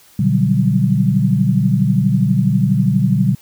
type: chord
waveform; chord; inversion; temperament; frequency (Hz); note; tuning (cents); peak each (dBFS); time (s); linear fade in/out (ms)
sine; G major seventh; first; just; 122.5 / 147 / 183.75 / 196; B2 / D3 / F#3 / G3; -14 / +2 / -12 / 0; -17; 0.19-3.35; 5
effects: white hiss -48 dBFS RMS until 3.41 s